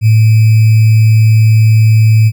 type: tone with sample-and-hold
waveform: sine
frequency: 110 Hz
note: A2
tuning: in tune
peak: -3 dBFS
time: 0.01-2.32 s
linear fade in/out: 50 ms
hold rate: 2450 Hz
effects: none